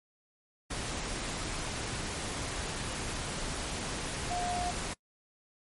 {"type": "tone in noise", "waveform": "sine", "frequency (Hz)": 712, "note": "F5", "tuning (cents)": 33, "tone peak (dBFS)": -32, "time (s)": [4.3, 4.71], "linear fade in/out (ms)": 10, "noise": "pink", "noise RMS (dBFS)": -36, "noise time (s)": [0.7, 4.94], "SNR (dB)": 1, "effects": ["noise-tail reverb RT60 0.1 s tail -24 dB re dry", "MP3 48 kbps"]}